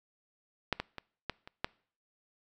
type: clicks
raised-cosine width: 0.3 ms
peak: -12 / -17 / -24 / -17 / -30 / -14 dBFS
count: 6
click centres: 0.727 / 0.8 / 0.983 / 1.297 / 1.475 / 1.645 s
effects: noise-tail reverb RT60 0.5 s tail -24 dB re dry